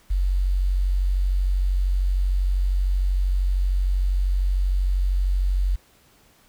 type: tone with quantisation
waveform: sine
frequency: 46.46 Hz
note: F#1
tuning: 8 cents sharp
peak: -18 dBFS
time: 0.1-5.76 s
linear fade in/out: 10 ms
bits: 8
effects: pink hiss -57 dBFS RMS until 6.48 s

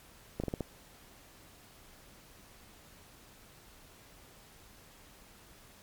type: slowing click train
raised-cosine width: 2 ms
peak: -20 dBFS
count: 5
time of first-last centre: 0.4-0.607 s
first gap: 37 ms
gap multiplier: 1.23
effects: pink hiss -57 dBFS RMS until 5.82 s + MP3 96 kbps

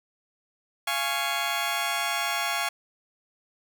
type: chord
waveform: 15% pulse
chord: Db major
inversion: first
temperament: just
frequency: 693 / 831.5 / 1108.7 Hz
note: F5 / Ab5 / Db6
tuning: -14 / +2 / 0 cents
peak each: -24 / -24 / -24 dBFS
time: 0.87-2.69 s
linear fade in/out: 5 ms
effects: none

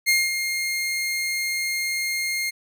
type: tone with ADSR envelope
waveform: sawtooth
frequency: 2127 Hz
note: C7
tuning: 28 cents sharp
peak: -12 dBFS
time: 0.06-2.51 s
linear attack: 29 ms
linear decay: 210 ms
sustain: -8 dB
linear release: 20 ms
effects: none

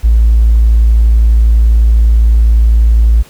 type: tone with tanh clipping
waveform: triangle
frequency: 56 Hz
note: A1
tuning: 31 cents sharp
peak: -3 dBFS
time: 0.03-3.23 s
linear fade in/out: 20 ms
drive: 1 dB
effects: pink hiss -40 dBFS RMS until 3.29 s

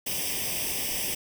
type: noise with comb filter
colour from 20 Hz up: white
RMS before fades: -30 dBFS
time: 0.06-1.15 s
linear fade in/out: 10 ms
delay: 0.36 ms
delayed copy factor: +0.9
effects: none

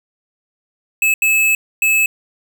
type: tone bursts at uneven times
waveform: square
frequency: 2600 Hz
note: E7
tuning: 24 cents flat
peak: -12 dBFS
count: 3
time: 1.02-1.14 / 1.22-1.55 / 1.82-2.06 s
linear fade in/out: 2 ms
effects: none

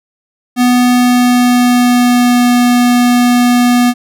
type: tone with pitch glide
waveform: square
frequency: 246.9 to 244.2 Hz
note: B3 to B3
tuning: 0 to -19 cents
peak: -7 dBFS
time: 0.56-3.94 s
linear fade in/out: 50 ms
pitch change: -19 cents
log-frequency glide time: 0.92-2.47 s
effects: none

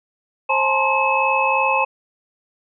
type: tone cluster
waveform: sine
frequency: 533 / 852 / 915 / 1055 / 2584 Hz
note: C5 / G#5 / A#5 / C6 / E7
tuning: +32 / +44 / -32 / +14 / -35 cents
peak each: -23 / -21 / -25 / -21 / -20 dBFS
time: 0.49-1.85 s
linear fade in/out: 10 ms
effects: none

